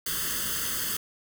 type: noise with comb filter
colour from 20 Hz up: white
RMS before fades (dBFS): -30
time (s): 0.06-0.97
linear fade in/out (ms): 5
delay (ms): 0.63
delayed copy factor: +0.9
effects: none